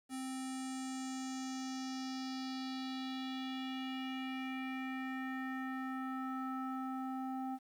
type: tone with low-pass filter sweep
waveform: square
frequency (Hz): 261.8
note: C4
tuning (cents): +1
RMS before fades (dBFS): -41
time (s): 0.09-7.59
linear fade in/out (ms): 50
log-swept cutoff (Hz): 10000 to 940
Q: 3.4
effects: 11-bit